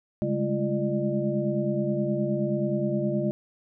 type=tone cluster; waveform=sine; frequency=139.9 / 201.6 / 211.1 / 344.2 / 601 Hz; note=C#3 / G3 / G#3 / F4 / D5; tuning=+16 / +49 / +29 / -25 / +40 cents; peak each=-30 dBFS; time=0.22-3.31 s; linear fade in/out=0 ms; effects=none